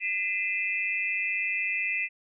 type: tone cluster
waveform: sine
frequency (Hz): 2034 / 2436 / 2630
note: C7 / D#7 / E7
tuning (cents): -50 / -37 / -5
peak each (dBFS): -31 / -31 / -30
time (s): 0-2.09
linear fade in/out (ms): 50
effects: none